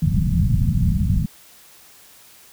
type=low-pass noise; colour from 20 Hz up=white; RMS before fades=-18 dBFS; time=0.02-1.26 s; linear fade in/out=5 ms; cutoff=190 Hz; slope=48 dB/octave; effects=white hiss -48 dBFS RMS until 2.52 s